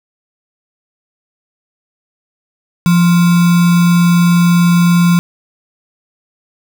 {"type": "tone with sample-and-hold", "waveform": "sine", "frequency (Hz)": 173.5, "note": "F3", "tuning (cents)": -11, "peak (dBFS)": -6, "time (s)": [2.86, 5.19], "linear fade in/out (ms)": 0, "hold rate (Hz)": 1225, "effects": []}